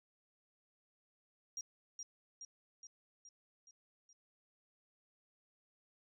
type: tone with echo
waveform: sine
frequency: 5700 Hz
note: F8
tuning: 34 cents sharp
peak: -39 dBFS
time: 1.57-1.61 s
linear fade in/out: 2 ms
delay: 420 ms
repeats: 6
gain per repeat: -4 dB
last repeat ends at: 4.13 s
effects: tanh soft clip ceiling -36 dBFS